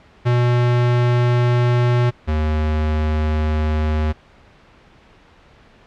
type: tone pair in turn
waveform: square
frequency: 121.7 / 77.1 Hz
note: B2 / D#2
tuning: -25 / -15 cents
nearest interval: minor sixth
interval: 790 cents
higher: first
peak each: -14 / -17 dBFS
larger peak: first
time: 0.25-2.11 / 2.27-4.13 s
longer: neither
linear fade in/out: 20 ms
effects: pink hiss -49 dBFS RMS until 5.86 s + low-pass 3000 Hz 12 dB/octave